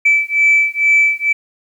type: beating tone pair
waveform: sine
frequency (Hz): 2313 / 2315.2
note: D7 / D7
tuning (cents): -27 / -25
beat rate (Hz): 2.2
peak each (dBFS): -12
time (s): 0.05-1.33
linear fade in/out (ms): 10
effects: tanh soft clip ceiling -4 dBFS + 8-bit